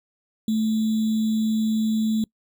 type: tone with sample-and-hold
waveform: sine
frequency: 219.2 Hz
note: A3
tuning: 6 cents flat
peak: -19 dBFS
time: 0.48-2.24 s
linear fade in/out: 2 ms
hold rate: 3675 Hz
effects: noise-tail reverb RT60 0.1 s tail -25 dB re dry